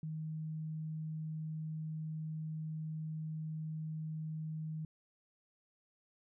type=tone; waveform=sine; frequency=156.9 Hz; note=D#3; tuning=15 cents sharp; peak=-38 dBFS; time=0.03-4.85 s; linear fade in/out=2 ms; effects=none